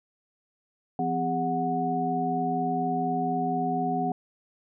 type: tone cluster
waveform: sine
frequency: 171.4 / 255.6 / 405.4 / 735 Hz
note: F3 / C4 / G#4 / F#5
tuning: -32 / -40 / -42 / -12 cents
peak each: -32 / -30 / -34 / -27 dBFS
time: 0.99-4.12 s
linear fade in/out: 2 ms
effects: none